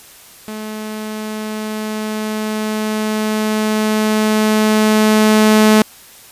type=tone with level ramp; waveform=sawtooth; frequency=215.4 Hz; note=A3; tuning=37 cents flat; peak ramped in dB=-21 to -3 dBFS; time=0.48-5.82 s; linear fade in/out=0 ms; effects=white hiss -41 dBFS RMS until 6.31 s + resampled to 32000 Hz